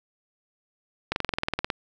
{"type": "slowing click train", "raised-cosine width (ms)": 0.3, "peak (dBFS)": -9, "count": 13, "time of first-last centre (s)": [1.12, 1.702], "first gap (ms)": 41, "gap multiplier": 1.03, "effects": []}